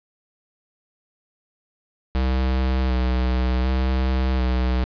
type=tone with vibrato; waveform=square; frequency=63.8 Hz; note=C2; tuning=43 cents flat; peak=-19 dBFS; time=2.15-4.84 s; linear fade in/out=0 ms; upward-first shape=square; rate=0.67 Hz; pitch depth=23 cents each way; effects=resampled to 11025 Hz + 8-bit